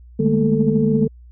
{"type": "tone cluster", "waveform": "sine", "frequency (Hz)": [150.5, 205.4, 217.4, 231.6, 441.5], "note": ["D3", "G#3", "A3", "A#3", "A4"], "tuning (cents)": [43, -19, -21, -11, 6], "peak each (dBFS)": -20, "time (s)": [0.19, 1.08], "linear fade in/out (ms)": 10, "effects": ["tanh soft clip ceiling -2 dBFS", "added 60 Hz sine -40 dBFS peak until 1.31 s"]}